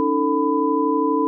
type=tone cluster; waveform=sine; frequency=281 / 313.3 / 445.3 / 1000 Hz; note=C#4 / D#4 / A4 / B5; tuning=+24 / +12 / +21 / +21 cents; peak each=-22 dBFS; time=0-1.27 s; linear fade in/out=0 ms; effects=none